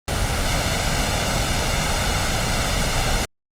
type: noise with comb filter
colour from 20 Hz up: pink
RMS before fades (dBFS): -21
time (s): 0.08-3.25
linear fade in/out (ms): 0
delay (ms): 1.4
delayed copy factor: +0.5
effects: low-pass 9000 Hz 12 dB/octave + Opus 24 kbps